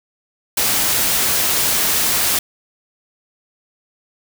white noise, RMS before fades -17 dBFS, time 0.57-2.39 s, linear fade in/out 5 ms, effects none

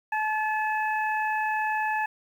harmonic tone, 862 Hz, A5, 36 cents flat, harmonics 1 / 2 / 3, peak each -26 / -29 / -36 dBFS, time 0.12-2.06 s, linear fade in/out 5 ms, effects 9-bit

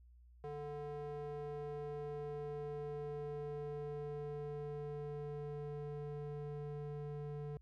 square tone with band-pass filter sweep, 146.6 Hz, D3, 3 cents flat, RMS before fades -44 dBFS, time 0.44-7.57 s, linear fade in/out 0 ms, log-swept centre 540 to 300 Hz, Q 2, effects added 60 Hz sine -59 dBFS peak until 7.61 s

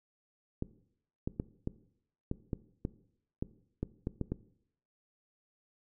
clicks, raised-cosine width 3 ms, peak -20 dBFS, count 12, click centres 0.624 / 1.275 / 1.399 / 1.674 / 2.314 / 2.532 / 2.851 / 3.425 / 3.83 / 4.071 / 4.213 / 4.32 s, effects noise-tail reverb RT60 0.7 s tail -18 dB re dry

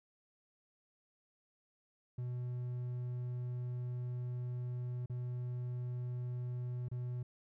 triangle tone with dropouts, 123.47 Hz, B2, in tune, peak -35 dBFS, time 2.18-7.23 s, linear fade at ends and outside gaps 5 ms, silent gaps 5.06-5.097 / 6.885-6.914 s, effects none

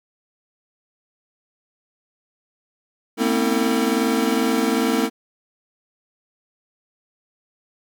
square tone cluster, 223.6 / 246.1 / 265.9 / 324.8 / 452.6 Hz, A3 / B3 / C4 / E4 / A4, +28 / -6 / +28 / -26 / +49 cents, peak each -25 dBFS, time 3.17-5.1 s, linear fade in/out 50 ms, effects none

